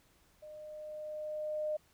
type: tone with level ramp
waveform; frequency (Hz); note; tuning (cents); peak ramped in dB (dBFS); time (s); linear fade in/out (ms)
sine; 610; D#5; -34; -47 to -31; 0.42-1.77; 10
effects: pink hiss -68 dBFS RMS until 1.93 s